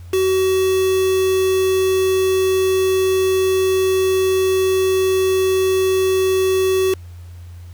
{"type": "tone with quantisation", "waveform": "triangle", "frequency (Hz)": 377.6, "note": "F#4", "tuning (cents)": 35, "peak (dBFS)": -12, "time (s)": [0.13, 6.94], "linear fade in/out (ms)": 5, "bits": 4, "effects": ["added 87 Hz sine -33 dBFS peak until 7.73 s", "pink hiss -52 dBFS RMS until 7.73 s"]}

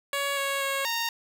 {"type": "tone with pitch steps", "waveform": "10% pulse", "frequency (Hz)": [561, 553, 548, 925], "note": ["C#5", "C#5", "C#5", "A#5"], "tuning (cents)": [21, -4, -20, -14], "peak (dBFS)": -18, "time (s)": [0.13, 1.09], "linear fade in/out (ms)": 2, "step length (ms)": 240, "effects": []}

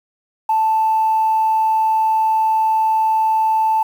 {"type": "tone", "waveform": "sine", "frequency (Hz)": 880, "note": "A5", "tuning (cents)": 0, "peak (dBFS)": -12, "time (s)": [0.49, 3.83], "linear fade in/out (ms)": 5, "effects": ["tanh soft clip ceiling -8 dBFS", "7-bit"]}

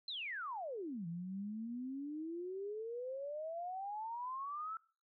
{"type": "exponential two-way sweep", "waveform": "sine", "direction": "down then up", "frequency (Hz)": [4186, 164.81, 1337], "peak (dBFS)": -40, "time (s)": [0.08, 4.77], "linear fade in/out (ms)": 2, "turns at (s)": 1.07, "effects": ["noise-tail reverb RT60 0.4 s tail -22 dB re dry"]}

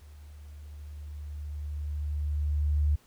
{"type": "tone with level ramp", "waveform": "sine", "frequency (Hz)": 74, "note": "D2", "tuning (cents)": 14, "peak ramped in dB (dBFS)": [-47, -21], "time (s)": [0.01, 2.96], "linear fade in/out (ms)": 10, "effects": ["pink hiss -62 dBFS RMS until 3.06 s"]}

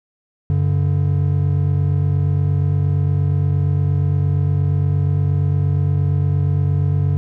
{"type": "tone pair together", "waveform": "triangle", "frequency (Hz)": [94.9, 143.47], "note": ["F#2", "D3"], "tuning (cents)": [44, -40], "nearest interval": "perfect fifth", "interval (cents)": 716, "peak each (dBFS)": -15, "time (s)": [0.5, 7.17], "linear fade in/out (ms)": 0, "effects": []}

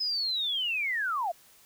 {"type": "linear sweep", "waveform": "sine", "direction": "down", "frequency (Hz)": [5130, 635], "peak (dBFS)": -27, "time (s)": [0, 1.32], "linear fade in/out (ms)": 10, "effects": ["white hiss -58 dBFS RMS until 1.65 s"]}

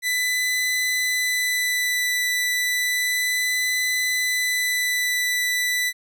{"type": "tone with vibrato", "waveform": "sawtooth", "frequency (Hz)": 1992, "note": "B6", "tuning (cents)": 14, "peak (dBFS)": -17, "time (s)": [0.02, 5.93], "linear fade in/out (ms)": 50, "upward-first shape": "sine", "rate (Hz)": 0.32, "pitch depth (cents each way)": 10, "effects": []}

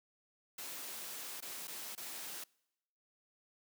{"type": "noise with dropouts", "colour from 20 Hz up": "white", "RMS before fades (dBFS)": -45, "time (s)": [0.58, 2.44], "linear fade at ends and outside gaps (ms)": 5, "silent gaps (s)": [[1.405, 1.423], [1.673, 1.678], [1.952, 1.976]], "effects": ["noise-tail reverb RT60 0.9 s tail -26 dB re dry", "high-pass 200 Hz 12 dB/octave"]}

